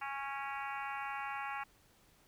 harmonic tone with a mistuned harmonic, 275.9 Hz, C#4, 8 cents flat, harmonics 3 / 4 / 5 / 6 / 7 / 8 / 9 / 10, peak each -42 / -44 / -46 / -48 / -49 / -50 / -51 / -52 dBFS, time 0.01-1.64 s, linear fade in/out 10 ms, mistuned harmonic 8, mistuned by +39 cents, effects pink hiss -67 dBFS RMS until 2.27 s

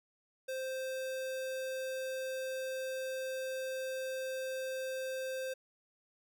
square tone, 523 Hz, C5, 1 cent flat, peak -37 dBFS, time 0.48-5.54 s, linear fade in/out 10 ms, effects none

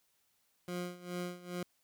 20% pulse tone with tremolo, 177.7 Hz, F3, 30 cents sharp, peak -31 dBFS, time 0.68-1.63 s, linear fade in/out 2 ms, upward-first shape sine, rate 2.4 Hz, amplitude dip 85%, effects white hiss -75 dBFS RMS until 1.83 s

